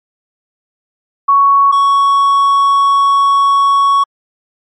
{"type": "tone pair in turn", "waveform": ["sine", "triangle"], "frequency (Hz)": [1114, 1114], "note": ["C#6", "C#6"], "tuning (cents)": [8, 8], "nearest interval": "unison", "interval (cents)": 0, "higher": "neither", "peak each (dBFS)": -5, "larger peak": "neither", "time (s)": [[1.28, 1.72], [1.72, 4.04]], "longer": "second", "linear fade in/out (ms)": 10, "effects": ["MP3 48 kbps"]}